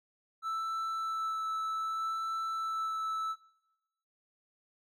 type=tone with vibrato; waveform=triangle; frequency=1318.5 Hz; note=E6; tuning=in tune; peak=-30 dBFS; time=0.42-3.36 s; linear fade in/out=50 ms; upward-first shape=sine; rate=0.64 Hz; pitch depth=10 cents each way; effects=noise-tail reverb RT60 1.0 s tail -20 dB re dry